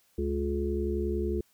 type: harmonic tone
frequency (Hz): 71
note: C#2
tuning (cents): +42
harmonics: 1 / 3 / 5 / 6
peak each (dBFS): -31 / -35 / -31 / -35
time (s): 0.18-1.41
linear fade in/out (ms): 5
effects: white hiss -67 dBFS RMS until 1.53 s